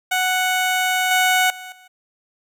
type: tone with level steps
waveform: 15% pulse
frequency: 740 Hz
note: F#5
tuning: in tune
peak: -11 / -8 / -27 / -39 dBFS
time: 0.11-1.88 s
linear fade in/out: 10 ms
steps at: 1.11 / 1.5 / 1.72 s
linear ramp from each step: 2 ms
effects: none